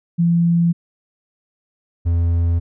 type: tone pair in turn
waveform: sine / triangle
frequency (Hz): 170 / 84.82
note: F3 / E2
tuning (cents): -46 / +50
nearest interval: octave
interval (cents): 1204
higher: first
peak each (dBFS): -12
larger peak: neither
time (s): 0.18-0.73 / 2.05-2.6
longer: neither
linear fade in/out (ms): 20
effects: none